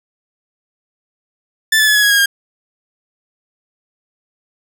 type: tone with pitch steps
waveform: sawtooth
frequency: 1760 / 1734.8 / 1709.9 / 1685.4 / 1661.2 / 1637.4 / 1613.9 Hz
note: A6 / A6 / A6 / G#6 / G#6 / G#6 / G6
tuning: 0 / -25 / -50 / +25 / 0 / -25 / +50 cents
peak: -6 dBFS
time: 1.72-2.259 s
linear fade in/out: 5 ms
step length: 77 ms
effects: none